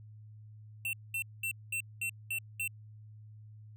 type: tone bursts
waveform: square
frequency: 2700 Hz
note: E7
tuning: 41 cents sharp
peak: -33 dBFS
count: 7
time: 0.85-2.677 s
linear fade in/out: 2 ms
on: 81 ms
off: 210 ms
effects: added 107 Hz sine -49 dBFS peak until 3.76 s